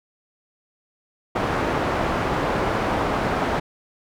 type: low-pass noise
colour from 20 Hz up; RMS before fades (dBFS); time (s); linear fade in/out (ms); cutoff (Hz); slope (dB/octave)
white; -23; 1.35-3.6; 10; 1000; 12
effects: none